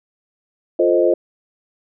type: chord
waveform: sine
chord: F dominant seventh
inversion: none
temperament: equal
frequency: 349.2 / 440 / 523.3 / 622.3 Hz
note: F4 / A4 / C5 / Eb5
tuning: 0 / 0 / 0 / 0 cents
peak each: -16 / -20 / -17 / -18 dBFS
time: 0.79-1.14 s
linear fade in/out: 5 ms
effects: none